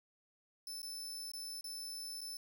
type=tone with dropouts; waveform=sawtooth; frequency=5274 Hz; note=E8; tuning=in tune; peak=-40 dBFS; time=0.67-2.37 s; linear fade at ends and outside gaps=2 ms; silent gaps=0.819-0.829 / 1.317-1.335 / 1.61-1.642 / 2.208-2.214 s; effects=11-bit